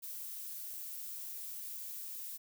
violet noise, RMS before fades -44 dBFS, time 0.02-2.38 s, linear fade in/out 20 ms, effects none

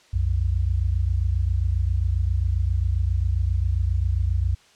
sine tone pair together, 62.24 / 89.7 Hz, B1 / F2, +14 / +47 cents, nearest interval tritone, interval 633 cents, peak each -22 dBFS, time 0.13-4.55 s, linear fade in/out 10 ms, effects white hiss -55 dBFS RMS until 4.75 s + low-pass 6000 Hz 12 dB/octave

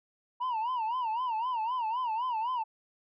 sine tone with vibrato, 944 Hz, A#5, 22 cents sharp, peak -26 dBFS, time 0.4-2.64 s, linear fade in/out 20 ms, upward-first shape sine, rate 3.9 Hz, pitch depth 150 cents each way, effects tanh soft clip ceiling -28 dBFS

